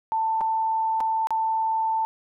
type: tone with dropouts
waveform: sine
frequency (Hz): 889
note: A5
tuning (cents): +18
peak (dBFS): -21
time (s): 0.12-2.05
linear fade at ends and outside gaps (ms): 0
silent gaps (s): 0.408-0.413 / 1.004-1.008 / 1.271-1.306
effects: none